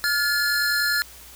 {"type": "tone cluster", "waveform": "square", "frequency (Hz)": [1413, 1717, 4189], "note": ["F6", "A6", "C8"], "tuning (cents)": [20, -43, 1], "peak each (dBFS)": [-25, -24, -27], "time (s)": [0.04, 1.02], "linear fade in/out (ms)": 0, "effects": ["added 60 Hz sine -50 dBFS peak until 1.35 s", "white hiss -45 dBFS RMS until 1.35 s"]}